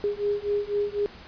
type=beating tone pair; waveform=sine; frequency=408.2 / 412.2 Hz; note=G#4 / G#4; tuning=-30 / -13 cents; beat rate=4 Hz; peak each=-27 dBFS; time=0.04-1.06 s; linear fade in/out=0 ms; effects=pink hiss -46 dBFS RMS until 1.27 s + resampled to 11025 Hz